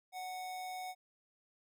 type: tone with amplitude modulation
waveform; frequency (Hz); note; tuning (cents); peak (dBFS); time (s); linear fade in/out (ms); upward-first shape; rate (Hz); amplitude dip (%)
square; 739; F#5; -2; -40; 0.12-0.95; 50; sine; 161; 30
effects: none